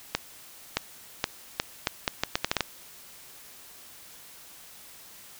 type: accelerating click train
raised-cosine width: 0.2 ms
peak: -6 dBFS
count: 12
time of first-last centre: 0.15-2.607 s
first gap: 620 ms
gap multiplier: 0.76
effects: white hiss -49 dBFS RMS until 5.39 s